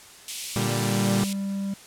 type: high-pass noise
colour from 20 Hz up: white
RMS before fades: -31 dBFS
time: 0.28-1.33 s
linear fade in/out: 2 ms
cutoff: 2200 Hz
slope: 48 dB/octave
type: chord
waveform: sawtooth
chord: G minor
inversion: first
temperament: equal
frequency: 116.54 / 146.83 / 196 Hz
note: Bb2 / D3 / G3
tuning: 0 / 0 / 0 cents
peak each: -22 / -27 / -23 dBFS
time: 0.56-1.24 s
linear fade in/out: 0 ms
type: tone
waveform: triangle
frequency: 196.9 Hz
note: G3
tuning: 8 cents sharp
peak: -24 dBFS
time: 0.68-1.74 s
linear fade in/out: 5 ms
effects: white hiss -47 dBFS RMS until 1.86 s + low-pass 10000 Hz 12 dB/octave